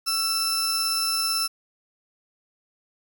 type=tone pair together; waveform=sawtooth; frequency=1333 / 5314 Hz; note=E6 / E8; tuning=+19 / +13 cents; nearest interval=2 octaves; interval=2394 cents; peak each=-25 / -21 dBFS; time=0.06-1.48 s; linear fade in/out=20 ms; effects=9-bit